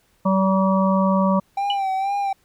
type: harmonic tone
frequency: 191.4 Hz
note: G3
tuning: 41 cents flat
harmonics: 1 / 3 / 5 / 6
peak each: -17 / -22 / -24 / -25 dBFS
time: 0.25-1.4 s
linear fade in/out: 10 ms
type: tone with vibrato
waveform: triangle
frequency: 784 Hz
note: G5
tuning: in tune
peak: -18 dBFS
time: 1.57-2.33 s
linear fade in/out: 5 ms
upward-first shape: sine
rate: 2.1 Hz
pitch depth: 53 cents each way
type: tone with exponential decay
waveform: sine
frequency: 2960 Hz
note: F#7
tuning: in tune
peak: -17 dBFS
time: 1.7-1.79 s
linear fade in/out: 2 ms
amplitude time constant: 18 ms
effects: pink hiss -62 dBFS RMS until 2.44 s